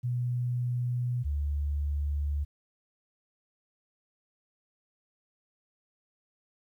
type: tone pair in turn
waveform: sine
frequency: 122.8 / 72.49 Hz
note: B2 / D2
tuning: -9 / -22 cents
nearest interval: major sixth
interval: 913 cents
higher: first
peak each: -27 dBFS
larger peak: neither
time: 0.03-1.24 / 1.24-2.45 s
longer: neither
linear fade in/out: 20 ms
effects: 11-bit